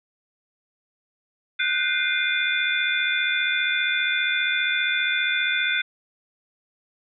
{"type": "tone cluster", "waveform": "sine", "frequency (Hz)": [1472, 1547, 2091, 2430, 3515], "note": ["F#6", "G6", "C7", "D#7", "A7"], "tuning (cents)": [-9, -23, -2, -42, -2], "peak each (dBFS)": -27, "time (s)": [1.59, 5.82], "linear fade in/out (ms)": 10, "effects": []}